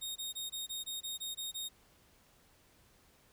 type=tone bursts; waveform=sawtooth; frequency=3712 Hz; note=A#7; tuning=8 cents flat; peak=-35 dBFS; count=10; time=0.01-1.69 s; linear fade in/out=20 ms; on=150 ms; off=20 ms; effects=pink hiss -66 dBFS RMS until 3.32 s